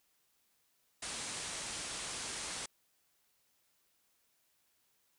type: low-pass noise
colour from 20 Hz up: white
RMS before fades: -42 dBFS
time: 1.02-2.66 s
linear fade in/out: 5 ms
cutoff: 9800 Hz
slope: 96 dB/octave
effects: white hiss -75 dBFS RMS until 5.18 s